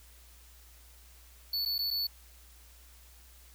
square tone with dropouts, 4450 Hz, C#8, 6 cents sharp, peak -30 dBFS, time 1.53-2.07 s, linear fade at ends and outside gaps 5 ms, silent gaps 1.652-1.658 / 1.782-1.789 / 1.905-1.91 s, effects added 60 Hz sine -55 dBFS peak until 3.54 s + white hiss -59 dBFS RMS until 3.54 s

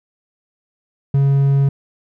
triangle tone, 138.59 Hz, C#3, in tune, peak -9 dBFS, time 1.14-1.69 s, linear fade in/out 5 ms, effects none

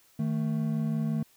triangle tone pair together, 156.25 / 221.8 Hz, D#3 / A3, +8 / +14 cents, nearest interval tritone, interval 606 cents, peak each -27 dBFS, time 0.19-1.23 s, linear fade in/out 5 ms, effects white hiss -62 dBFS RMS until 1.36 s

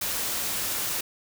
white noise, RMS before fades -29 dBFS, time 0.01-1.01 s, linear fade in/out 5 ms, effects none

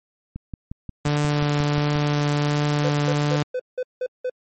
click train, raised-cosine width 5 ms, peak -19 dBFS, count 10, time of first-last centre 0.36-1.959 s, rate 5.63 Hz
sawtooth tone with vibrato, 146.83 Hz, D3, in tune, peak -15 dBFS, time 1.05-3.43 s, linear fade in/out 5 ms, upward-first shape triangle, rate 1.4 Hz, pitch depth 9 cents each way
triangle tone bursts, 505 Hz, B4, 39 cents sharp, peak -20 dBFS, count 7, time 2.84-4.298 s, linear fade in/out 5 ms, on 54 ms, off 180 ms
effects MP3 32 kbps

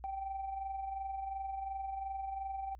sine tone with amplitude modulation, 778 Hz, G5, 13 cents flat, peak -34 dBFS, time 0.04-2.75 s, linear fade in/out 0 ms, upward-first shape sine, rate 22.8 Hz, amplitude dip 50%, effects tanh soft clip ceiling -32 dBFS + added 59 Hz sine -50 dBFS peak until 2.79 s

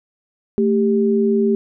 sine tone pair together, 221.6 / 395.3 Hz, A3 / G4, +13 / +15 cents, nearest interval minor seventh, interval 1002 cents, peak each -16 dBFS, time 0.58-1.55 s, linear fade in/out 0 ms, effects none

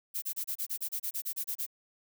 violet noise bursts, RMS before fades -34 dBFS, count 14, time 0.14-1.665 s, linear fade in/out 20 ms, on 82 ms, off 29 ms, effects none

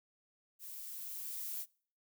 violet noise with level ramp, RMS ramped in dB -48 to -40 dBFS, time 0.59-1.66 s, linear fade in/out 50 ms, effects noise-tail reverb RT60 0.5 s tail -25 dB re dry

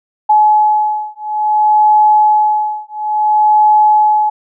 sine beating tone pair, 850 / 850.58 Hz, G#5 / G#5, +40 / +41 cents, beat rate 0.58 Hz, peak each -11 dBFS, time 0.29-4.3 s, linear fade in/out 10 ms, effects none

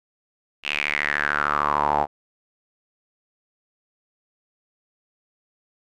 sawtooth tone with band-pass filter sweep, 73.42 Hz, D2, in tune, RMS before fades -23 dBFS, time 0.63-2.07 s, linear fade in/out 50 ms, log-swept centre 2800 to 780 Hz, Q 6, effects none

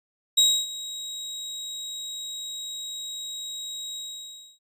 30% pulse tone with ADSR envelope, 3812 Hz, A#7, 38 cents sharp, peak -12 dBFS, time 0.37-4.59 s, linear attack 11 ms, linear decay 280 ms, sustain -18 dB, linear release 630 ms, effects resampled to 32000 Hz

